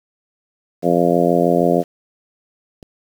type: harmonic tone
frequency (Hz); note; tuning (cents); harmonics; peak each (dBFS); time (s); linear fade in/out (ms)
86.4; F2; -18; 2 / 3 / 4 / 5 / 6 / 7 / 8; -20 / -20 / -20 / -20 / -20 / -20 / -20; 0.82-1.84; 50
type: clicks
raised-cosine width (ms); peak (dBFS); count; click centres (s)
2; -25; 3; 1.604 / 1.641 / 2.828
effects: 7-bit